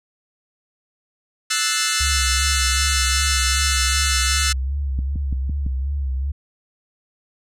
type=chord; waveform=10% pulse; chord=F# half-diminished seventh; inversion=third; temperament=equal; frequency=1318.5 / 1480 / 1760 / 2093 Hz; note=E6 / F#6 / A6 / C7; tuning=0 / 0 / 0 / 0 cents; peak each=-15 dBFS; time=1.5-4.53 s; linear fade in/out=10 ms
type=tone with vibrato; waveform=sine; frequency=68.2 Hz; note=C#2; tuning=28 cents flat; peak=-20 dBFS; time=2-6.32 s; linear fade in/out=10 ms; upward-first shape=sine; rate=2.6 Hz; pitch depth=82 cents each way
type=click train; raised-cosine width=5 ms; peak=-16 dBFS; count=5; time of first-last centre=4.99-5.665 s; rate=5.93 Hz
effects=low-pass 10000 Hz 12 dB/octave